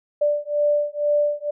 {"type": "beating tone pair", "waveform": "sine", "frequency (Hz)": [587.3, 589.4], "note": ["D5", "D5"], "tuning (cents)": [0, 6], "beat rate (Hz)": 2.1, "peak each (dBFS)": -21, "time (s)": [0.21, 1.51], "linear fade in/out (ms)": 10, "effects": []}